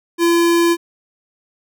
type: tone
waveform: square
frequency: 340.1 Hz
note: F4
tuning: 46 cents flat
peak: -12 dBFS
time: 0.18-0.77 s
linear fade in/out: 50 ms
effects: none